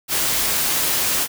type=noise; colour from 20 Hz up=white; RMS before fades=-20 dBFS; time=0.08-1.28 s; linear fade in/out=50 ms; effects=none